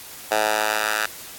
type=tone with high-pass filter sweep; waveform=10% pulse; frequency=107.5 Hz; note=A2; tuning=40 cents flat; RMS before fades=-22 dBFS; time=0.31-1.06 s; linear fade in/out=5 ms; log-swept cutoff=720 to 1300 Hz; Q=1.8; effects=white hiss -39 dBFS RMS until 1.38 s + AAC 64 kbps